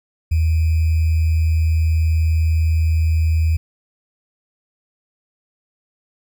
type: tone with sample-and-hold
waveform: sine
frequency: 80.3 Hz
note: E2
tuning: 45 cents flat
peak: -13 dBFS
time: 0.31-3.57 s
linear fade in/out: 10 ms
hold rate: 2450 Hz
effects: none